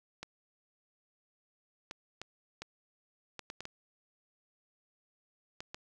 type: clicks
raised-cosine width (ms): 0.2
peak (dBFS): -24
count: 10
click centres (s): 0.23 / 1.911 / 2.216 / 2.62 / 3.393 / 3.501 / 3.606 / 3.654 / 5.605 / 5.745
effects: none